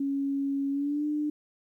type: tone with pitch glide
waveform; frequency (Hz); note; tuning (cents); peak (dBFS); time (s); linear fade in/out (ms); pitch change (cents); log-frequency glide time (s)
sine; 277.2 to 298.8; C#4 to D4; 0 to +30; -26; 0-1.3; 5; +130; 0.71-1.05
effects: 11-bit